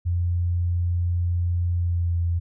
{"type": "tone with pitch glide", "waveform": "sine", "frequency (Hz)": [87.31, 85.56], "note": ["F2", "F2"], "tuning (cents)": [0, -35], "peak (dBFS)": -20, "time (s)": [0.05, 2.4], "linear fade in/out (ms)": 20, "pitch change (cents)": -35, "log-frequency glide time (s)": [1.74, 2.19], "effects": []}